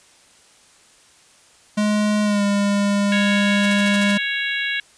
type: tone with pitch glide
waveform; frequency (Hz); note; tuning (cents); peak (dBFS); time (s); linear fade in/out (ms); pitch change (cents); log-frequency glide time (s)
square; 210 to 202.1; G#3 to G#3; +19 to -47; -17; 1.77-4.18; 10; -66; 2.23-2.43
type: harmonic tone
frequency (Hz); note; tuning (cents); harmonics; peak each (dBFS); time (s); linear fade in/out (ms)
554.4; C#5; 0; 3 / 4 / 5 / 6 / 7; -24 / -26 / -28 / -30 / -31; 3.12-4.8; 2
type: noise bursts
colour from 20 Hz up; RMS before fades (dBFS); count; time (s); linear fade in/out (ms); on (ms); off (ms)
white; -30; 7; 3.63-4.116; 5; 30; 46
effects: white hiss -52 dBFS RMS until 4.97 s + resampled to 22050 Hz